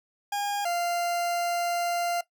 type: tone pair in turn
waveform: 40% pulse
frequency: 814 / 694.8 Hz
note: G#5 / F5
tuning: -35 / -9 cents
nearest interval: minor third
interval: 274 cents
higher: first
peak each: -26 / -25 dBFS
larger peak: second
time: 0.32-0.65 / 0.65-2.21 s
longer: second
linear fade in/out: 5 ms
effects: noise-tail reverb RT60 0.1 s tail -17 dB re dry